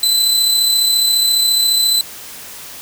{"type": "tone with amplitude modulation", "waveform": "sawtooth", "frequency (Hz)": 4023, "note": "B7", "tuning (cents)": 31, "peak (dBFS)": -7, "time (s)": [0.03, 2.01], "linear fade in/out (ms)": 2, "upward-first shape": "sine", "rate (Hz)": 34.5, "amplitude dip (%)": 35, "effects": ["white hiss -33 dBFS RMS until 2.81 s"]}